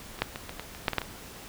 clicks, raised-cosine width 0.3 ms, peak -24 / -8 / -19 / -20 / -19 / -26 / -7 / -14 / -8 / -18 dBFS, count 10, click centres 0.19 / 0.22 / 0.359 / 0.494 / 0.596 / 0.749 / 0.882 / 0.933 / 0.983 / 1.017 s, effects pink hiss -45 dBFS RMS until 1.48 s

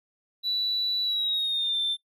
triangle tone with pitch glide, 3951 to 3561 Hz, B7 to A7, 0 to +20 cents, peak -21 dBFS, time 0.43-1.97 s, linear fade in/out 50 ms, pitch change -180 cents, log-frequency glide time 1.03-1.79 s, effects noise-tail reverb RT60 0.1 s tail -19 dB re dry + tanh soft clip ceiling -22 dBFS

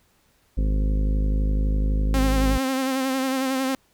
harmonic tone, 51.91 Hz, G#1, in tune, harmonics 1 / 2 / 3 / 4 / 5 / 6 / 7 / 8 / 9 / 10, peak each -19 / -36 / -32 / -35 / -33 / -45 / -45 / -45 / -48 / -42 dBFS, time 0.57-2.58 s, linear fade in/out 10 ms
sawtooth tone with vibrato, 264.1 Hz, C4, 16 cents sharp, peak -18 dBFS, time 2.14-3.75 s, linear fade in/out 0 ms, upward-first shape sine, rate 11 Hz, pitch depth 36 cents each way
effects pink hiss -63 dBFS RMS until 3.93 s

